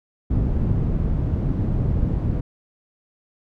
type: low-pass noise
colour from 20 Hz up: white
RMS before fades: -21 dBFS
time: 0.3-2.41 s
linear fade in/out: 10 ms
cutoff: 130 Hz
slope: 12 dB/octave
effects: none